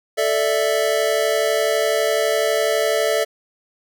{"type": "chord", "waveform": "square", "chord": "A suspended fourth", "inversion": "none", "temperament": "equal", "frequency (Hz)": [440, 587.3, 659.3], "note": ["A4", "D5", "E5"], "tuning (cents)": [0, 0, 0], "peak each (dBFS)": -22, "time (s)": [0.17, 3.25], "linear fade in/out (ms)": 20, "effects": []}